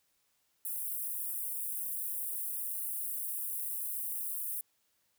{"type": "high-pass noise", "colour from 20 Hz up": "white", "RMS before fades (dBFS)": -37, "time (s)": [0.65, 4.61], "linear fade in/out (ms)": 2, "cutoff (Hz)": 9300, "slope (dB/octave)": 48, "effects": ["white hiss -75 dBFS RMS until 5.18 s"]}